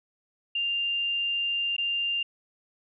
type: tone with dropouts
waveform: sine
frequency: 2794 Hz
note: F7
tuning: in tune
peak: -25 dBFS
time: 0.55-2.23 s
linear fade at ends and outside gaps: 5 ms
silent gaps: 1.766-1.781 s
effects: none

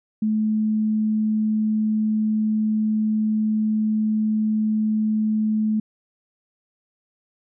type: tone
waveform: sine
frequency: 215.9 Hz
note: A3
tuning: 33 cents flat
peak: -18 dBFS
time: 0.22-5.8 s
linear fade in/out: 5 ms
effects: none

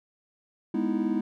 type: chord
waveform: triangle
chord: E major seventh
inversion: first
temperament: equal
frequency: 207.7 / 246.9 / 311.1 / 329.6 Hz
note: G#3 / B3 / D#4 / E4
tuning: 0 / 0 / 0 / 0 cents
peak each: -28 dBFS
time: 0.74-1.21 s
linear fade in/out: 5 ms
effects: none

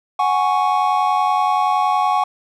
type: chord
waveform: triangle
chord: F# suspended second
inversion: none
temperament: equal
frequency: 740 / 830.6 / 1108.7 Hz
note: F#5 / G#5 / C#6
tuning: 0 / 0 / 0 cents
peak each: -17 dBFS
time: 0.19-2.24 s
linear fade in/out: 5 ms
effects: none

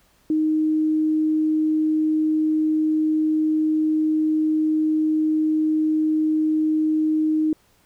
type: tone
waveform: sine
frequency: 311.1 Hz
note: D#4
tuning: in tune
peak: -17 dBFS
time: 0.3-7.53 s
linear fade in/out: 2 ms
effects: pink hiss -60 dBFS RMS until 7.85 s

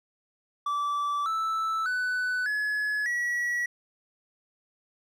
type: tone with pitch steps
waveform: triangle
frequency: 1160 / 1317.2 / 1495.7 / 1698.3 / 1928.5 Hz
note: D6 / E6 / F#6 / G#6 / B6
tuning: -22 / -2 / +18 / +38 / -42 cents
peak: -24 dBFS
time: 0.66-3.66 s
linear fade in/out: 5 ms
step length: 600 ms
effects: none

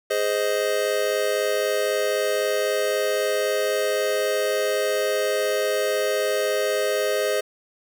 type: chord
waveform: square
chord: Ab major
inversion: none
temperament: just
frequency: 415.3 / 519.1 / 623 Hz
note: Ab4 / C5 / Eb5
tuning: 0 / -14 / +2 cents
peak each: -26 dBFS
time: 0.1-7.41 s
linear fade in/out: 10 ms
effects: none

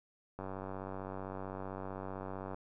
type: click train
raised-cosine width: 1 ms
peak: -28 dBFS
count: 207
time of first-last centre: 0.39-2.545 s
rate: 95.6 Hz
effects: none

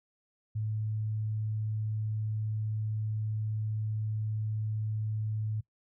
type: tone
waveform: sine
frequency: 108.1 Hz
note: A2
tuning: 30 cents flat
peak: -30 dBFS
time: 0.55-5.61 s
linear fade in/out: 10 ms
effects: noise-tail reverb RT60 0.1 s tail -21 dB re dry

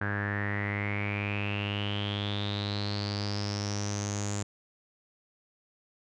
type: tone with low-pass filter sweep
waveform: sawtooth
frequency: 102.1 Hz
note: G#2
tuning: 29 cents flat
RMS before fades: -32 dBFS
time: 0.01-4.43 s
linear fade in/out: 5 ms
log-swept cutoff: 1600 to 7200 Hz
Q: 9.7
effects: none

